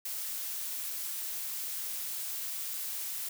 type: noise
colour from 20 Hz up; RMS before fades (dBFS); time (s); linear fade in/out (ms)
blue; -37; 0.05-3.29; 5
effects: none